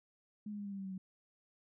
sine tone with pitch steps, 210.1 / 206.7 / 203.4 / 200.1 / 196.94 / 193.78 / 190.67 / 187.61 Hz, G#3 / G#3 / G#3 / G3 / G3 / G3 / G3 / F#3, +20 / -8 / -36 / +36 / +8 / -20 / -48 / +24 cents, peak -40 dBFS, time 0.46-0.98 s, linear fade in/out 5 ms, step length 65 ms, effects none

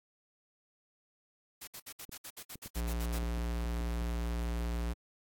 white noise bursts, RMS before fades -45 dBFS, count 13, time 1.61-3.187 s, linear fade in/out 10 ms, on 65 ms, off 61 ms
clicks, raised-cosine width 3 ms, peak -35 dBFS, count 8, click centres 2.093 / 2.556 / 2.66 / 3.23 / 3.378 / 3.65 / 3.809 / 4.019 s
square tone, 58.4 Hz, A#1, 4 cents sharp, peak -33 dBFS, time 2.75-4.94 s, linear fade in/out 20 ms
effects AAC 64 kbps

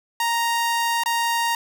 sawtooth tone with dropouts, 932.3 Hz, A#5, in tune, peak -16 dBFS, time 0.2-1.55 s, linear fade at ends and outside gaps 2 ms, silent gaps 1.036-1.059 s, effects none

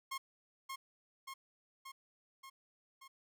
sawtooth tone with echo, 1075 Hz, C6, 47 cents sharp, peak -35 dBFS, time 0.11-0.18 s, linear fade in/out 10 ms, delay 580 ms, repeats 5, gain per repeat -3 dB, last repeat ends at 3.08 s, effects none

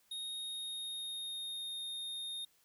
square tone with pitch glide, 3729 to 3686 Hz, A#7 to A#7, 0 to -20 cents, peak -40 dBFS, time 0.11-2.45 s, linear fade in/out 5 ms, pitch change -20 cents, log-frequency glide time 0.4-1.85 s, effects white hiss -71 dBFS RMS until 2.64 s

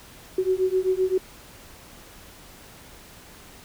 sine beating tone pair, 370 / 377.7 Hz, F#4 / F#4, 0 / +36 cents, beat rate 7.7 Hz, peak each -23 dBFS, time 0.38-1.18 s, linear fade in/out 5 ms, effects pink hiss -47 dBFS RMS until 3.64 s

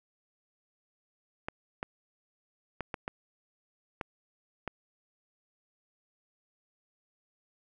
clicks, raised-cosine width 0.5 ms, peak -19 dBFS, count 7, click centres 1.485 / 1.829 / 2.807 / 2.942 / 3.079 / 4.012 / 4.677 s, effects none

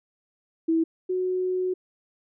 sine tone pair in turn, 326.1 / 368.1 Hz, E4 / F#4, -19 / -9 cents, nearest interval major second, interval 210 cents, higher second, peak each -19 / -23 dBFS, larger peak first, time 0.68-0.84 / 1.09-1.74 s, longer second, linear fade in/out 10 ms, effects none

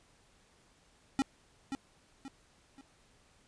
square tone with echo, 271.7 Hz, C#4, 35 cents flat, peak -27 dBFS, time 1.19-1.22 s, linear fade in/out 0 ms, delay 530 ms, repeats 3, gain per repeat -8 dB, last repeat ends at 2.81 s, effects pink hiss -66 dBFS RMS until 3.47 s + resampled to 22050 Hz

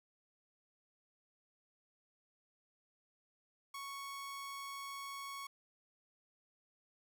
sawtooth tone, 1108.7 Hz, C#6, in tune, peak -40 dBFS, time 3.74-5.47 s, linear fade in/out 5 ms, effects none

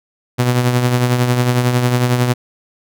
sawtooth tone with tremolo, 123.47 Hz, B2, in tune, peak -6 dBFS, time 0.38-2.34 s, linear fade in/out 20 ms, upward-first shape triangle, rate 11 Hz, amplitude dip 55%, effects none

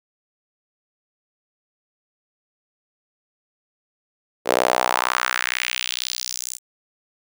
sawtooth tone with high-pass filter sweep, 62.1 Hz, B1, 10 cents sharp, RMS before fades -23 dBFS, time 4.45-6.59 s, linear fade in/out 50 ms, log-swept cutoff 470 to 7900 Hz, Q 2.2, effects none

